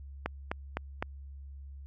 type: click train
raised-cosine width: 0.5 ms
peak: -16 dBFS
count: 4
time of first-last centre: 0.26-1.025 s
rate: 3.92 Hz
effects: added 69 Hz sine -43 dBFS peak until 1.86 s